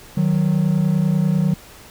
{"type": "tone pair together", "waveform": "triangle", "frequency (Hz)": [155.15, 185.3], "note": ["D#3", "F#3"], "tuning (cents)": [-5, 3], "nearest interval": "minor third", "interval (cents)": 308, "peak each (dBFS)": [-15, -15], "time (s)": [0.17, 1.54], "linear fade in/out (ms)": 5, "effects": ["tanh soft clip ceiling -7 dBFS", "pink hiss -43 dBFS RMS until 1.9 s"]}